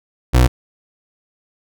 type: tone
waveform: 30% pulse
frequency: 62.2 Hz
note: B1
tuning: 13 cents sharp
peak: -6 dBFS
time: 0.33-0.48 s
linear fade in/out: 20 ms
effects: none